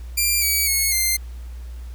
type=tone with pitch steps; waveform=5% pulse; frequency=2380 / 2280 / 2185 / 2094 Hz; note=D7 / C#7 / C#7 / C7; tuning=+22 / +48 / -26 / +1 cents; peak=-8 dBFS; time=0.17-1.17 s; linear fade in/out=10 ms; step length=250 ms; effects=added 60 Hz sine -31 dBFS peak until 1.94 s + pink hiss -52 dBFS RMS until 1.94 s